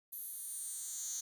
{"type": "tone with high-pass filter sweep", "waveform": "10% pulse", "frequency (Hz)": 259.2, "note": "C4", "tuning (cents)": -16, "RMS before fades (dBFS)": -43, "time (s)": [0.12, 1.21], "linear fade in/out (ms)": 10, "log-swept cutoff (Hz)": [12000, 6300], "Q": 4.8, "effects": []}